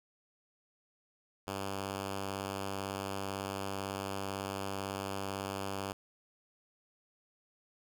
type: tone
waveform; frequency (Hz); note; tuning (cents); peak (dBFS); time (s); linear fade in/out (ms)
5% pulse; 98; G2; 0; -25; 1.47-5.93; 5
effects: none